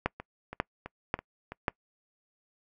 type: two click trains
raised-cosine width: 0.5 ms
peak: -24 / -11 dBFS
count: 5 / 4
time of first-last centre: 0.2-1.52 / 0.06-1.682 s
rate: 3.03 / 1.85 Hz
effects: noise-tail reverb RT60 0.1 s tail -25 dB re dry